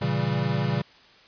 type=chord; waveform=square; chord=A# diminished seventh; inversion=none; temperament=equal; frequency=116.54 / 138.59 / 164.81 / 196 Hz; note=A#2 / C#3 / E3 / G3; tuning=0 / 0 / 0 / 0 cents; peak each=-30 / -27 / -31 / -31 dBFS; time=0.01-0.82 s; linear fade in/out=10 ms; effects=white hiss -53 dBFS RMS until 1.27 s + resampled to 11025 Hz